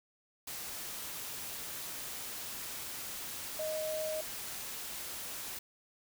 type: tone in noise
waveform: sine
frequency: 624 Hz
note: D#5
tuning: 5 cents sharp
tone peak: -34 dBFS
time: 3.59-4.21 s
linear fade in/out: 5 ms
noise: white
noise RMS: -42 dBFS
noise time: 0.47-5.59 s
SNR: +5 dB
effects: none